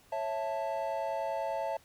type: chord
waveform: triangle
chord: A major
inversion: first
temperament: just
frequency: 550 / 660 / 880 Hz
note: C#5 / E5 / A5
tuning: -14 / +2 / 0 cents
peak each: -35 / -33 / -34 dBFS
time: 0.12-1.77 s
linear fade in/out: 5 ms
effects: pink hiss -62 dBFS RMS until 1.84 s